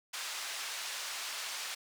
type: band-pass noise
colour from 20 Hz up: white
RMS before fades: -40 dBFS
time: 0.13-1.75 s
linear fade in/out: 10 ms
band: 870 to 6100 Hz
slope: 12 dB/octave
effects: none